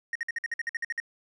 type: tone bursts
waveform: triangle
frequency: 1864.7 Hz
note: A#6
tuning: in tune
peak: -26 dBFS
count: 12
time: 0.13-1.001 s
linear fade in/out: 2 ms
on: 24 ms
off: 53 ms
effects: resampled to 22050 Hz